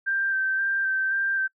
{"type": "tone with vibrato", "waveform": "sine", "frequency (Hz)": 1568, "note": "G6", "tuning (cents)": 0, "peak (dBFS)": -22, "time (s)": [0.06, 1.48], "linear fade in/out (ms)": 20, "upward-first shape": "square", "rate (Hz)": 1.9, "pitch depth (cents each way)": 16, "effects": ["noise-tail reverb RT60 0.1 s tail -26 dB re dry"]}